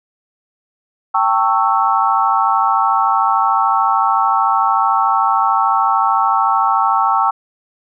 sine chord, A dominant seventh, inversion third, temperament equal with one note detuned, 784 / 897.5 / 1108.7 / 1318.5 Hz, G5 / A5 / C#6 / E6, 0 / +34 / 0 / 0 cents, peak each -17 dBFS, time 1.14-7.31 s, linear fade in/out 10 ms, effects none

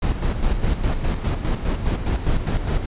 brown noise with tremolo, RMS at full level -19 dBFS, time 0.02-2.86 s, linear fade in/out 5 ms, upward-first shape square, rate 4.9 Hz, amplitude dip 55%, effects resampled to 8000 Hz

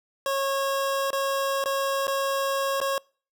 25% pulse tone with dropouts, 547 Hz, C#5, 23 cents flat, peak -20 dBFS, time 0.26-2.98 s, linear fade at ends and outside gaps 1 ms, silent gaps 1.105-1.13 / 1.64-1.658 / 2.07-2.079 / 2.803-2.814 s, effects noise-tail reverb RT60 0.4 s tail -26 dB re dry

